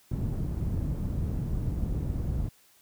white low-pass noise, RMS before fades -30 dBFS, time 0.11-2.49 s, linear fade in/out 5 ms, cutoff 120 Hz, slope 12 dB/octave, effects white hiss -61 dBFS RMS until 2.81 s

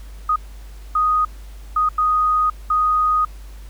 sine tone bursts at uneven times, 1244.5 Hz, D#6, in tune, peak -14 dBFS, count 5, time 0.29-0.36 / 0.95-1.25 / 1.76-1.89 / 1.98-2.5 / 2.7-3.25 s, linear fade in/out 5 ms, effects added 50 Hz sine -34 dBFS peak until 3.69 s + pink hiss -49 dBFS RMS until 3.69 s

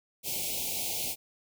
white band-stop noise, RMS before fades -33 dBFS, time 0.23-1.16 s, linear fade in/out 50 ms, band 880 to 2200 Hz, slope 96 dB/octave, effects none

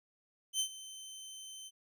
20% pulse tone with ADSR envelope, 3084 Hz, G7, 29 cents flat, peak -24 dBFS, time 0.53-1.71 s, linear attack 67 ms, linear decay 84 ms, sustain -17 dB, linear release 41 ms, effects none

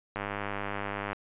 click train, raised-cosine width 0.5 ms, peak -18 dBFS, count 99, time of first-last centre 0.16-1.13 s, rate 101 Hz, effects resampled to 8000 Hz

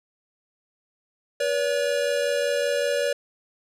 square tone pair together, 484.8 / 570 Hz, B4 / C#5, -32 / +48 cents, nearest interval minor third, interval 280 cents, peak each -27 / -24 dBFS, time 1.4-3.13 s, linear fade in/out 5 ms, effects low-pass 10000 Hz 12 dB/octave

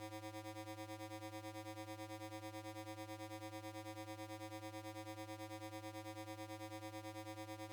15% pulse ring-modulated tone, 214.9 Hz, A3, 41 cents flat, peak -39 dBFS, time 0-7.72 s, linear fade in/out 0 ms, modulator 112 Hz, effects none

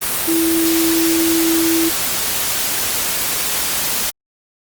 sine tone in noise, 329.6 Hz, E4, in tune, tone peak -14 dBFS, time 0.27-1.9 s, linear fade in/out 20 ms, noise white, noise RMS -19 dBFS, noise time 0.01-4.11 s, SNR +2 dB, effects Opus 32 kbps

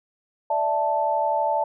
sine chord, D suspended second, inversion none, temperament equal, 587.3 / 659.3 / 880 Hz, D5 / E5 / A5, 0 / 0 / 0 cents, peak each -26 / -26 / -22 dBFS, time 0.5-1.64 s, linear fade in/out 5 ms, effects none

